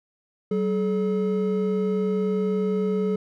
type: tone pair together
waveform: triangle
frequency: 190.79 / 428.3 Hz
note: G3 / A4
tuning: -47 / -47 cents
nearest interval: octave + major second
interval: 1400 cents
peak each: -22 dBFS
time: 0.51-3.16 s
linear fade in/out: 5 ms
effects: none